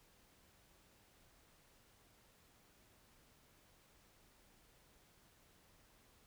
silence, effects pink hiss -69 dBFS RMS until 6.26 s

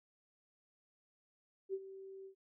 sine tone with ADSR envelope, 385.9 Hz, G4, 27 cents flat, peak -34 dBFS, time 1.69-2.35 s, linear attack 47 ms, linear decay 49 ms, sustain -14 dB, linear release 92 ms, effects none

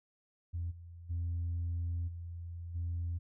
sine tone with level steps, 85.5 Hz, F2, 36 cents flat, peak -33 / -47 / -31 / -40 / -32 dBFS, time 0.53-3.19 s, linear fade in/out 20 ms, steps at 0.7 / 1.09 / 2.07 / 2.74 s, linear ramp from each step 20 ms, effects tanh soft clip ceiling -30 dBFS

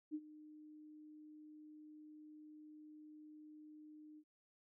sine tone with ADSR envelope, 304.8 Hz, D#4, 36 cents flat, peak -38 dBFS, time 0.11-4.24 s, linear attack 36 ms, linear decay 51 ms, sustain -17 dB, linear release 60 ms, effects none

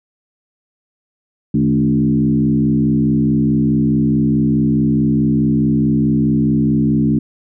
sine tone with frequency modulation, 220 Hz, A3, in tune, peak -11 dBFS, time 1.54-7.19 s, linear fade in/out 5 ms, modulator 64.7 Hz, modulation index 1.3, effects none

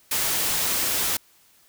white noise, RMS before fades -24 dBFS, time 0.11-1.17 s, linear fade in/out 5 ms, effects white hiss -58 dBFS RMS until 1.68 s

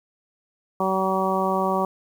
harmonic tone, 190 Hz, F#3, 46 cents sharp, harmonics 1 / 2 / 3 / 4 / 5 / 6, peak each -27 / -27 / -27 / -27 / -27 / -27 dBFS, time 0.8-1.85 s, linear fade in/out 2 ms, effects 8-bit

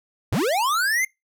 square linear sweep, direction up, 69.3 to 2137 Hz, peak -20 dBFS, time 0.32-1.05 s, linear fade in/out 5 ms, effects noise-tail reverb RT60 0.2 s tail -25 dB re dry

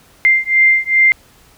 sine beating tone pair, 2093 / 2095.5 Hz, C7 / C7, 0 / +2 cents, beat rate 2.5 Hz, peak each -12 dBFS, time 0.25-1.12 s, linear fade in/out 0 ms, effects pink hiss -48 dBFS RMS until 1.57 s

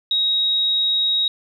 sine tone, 3792 Hz, A#7, 29 cents sharp, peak -16 dBFS, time 0.11-1.28 s, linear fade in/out 2 ms, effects 9-bit

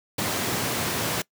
pink high-pass noise, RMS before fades -27 dBFS, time 0.18-1.22 s, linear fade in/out 5 ms, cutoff 100 Hz, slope 24 dB/octave, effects noise-tail reverb RT60 0.1 s tail -22 dB re dry

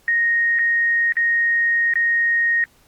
sine tone with dropouts, 1864.7 Hz, A#6, in tune, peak -15 dBFS, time 0.08-2.64 s, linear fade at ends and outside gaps 1 ms, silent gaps 0.588-0.592 / 1.123-1.168 / 1.937-1.956 s, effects pink hiss -56 dBFS RMS until 2.87 s + Opus 48 kbps

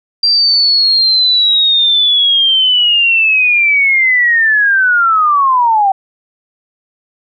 sine linear sweep, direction down, 4738 to 759 Hz, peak -7 dBFS, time 0.23-5.92 s, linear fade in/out 5 ms, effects none

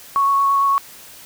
sine tone with vibrato, 1108 Hz, C#6, 1 cent flat, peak -13 dBFS, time 0.16-0.78 s, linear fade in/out 0 ms, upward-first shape square, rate 8.8 Hz, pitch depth 8 cents each way, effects white hiss -41 dBFS RMS until 1.25 s

